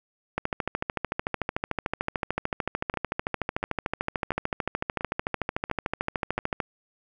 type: two click trains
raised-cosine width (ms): 0.5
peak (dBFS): -16 / -11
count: 6 / 85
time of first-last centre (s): 2.94-6.388 / 0.38-6.602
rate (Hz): 1.45 / 13.5
effects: none